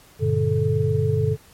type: tone cluster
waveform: sine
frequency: 97.9 / 118.9 / 146.4 / 435.7 Hz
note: G2 / A#2 / D3 / A4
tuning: -2 / +35 / -5 / -17 cents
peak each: -23 dBFS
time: 0.19-1.37 s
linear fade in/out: 50 ms
effects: pink hiss -51 dBFS RMS until 1.53 s + MP3 64 kbps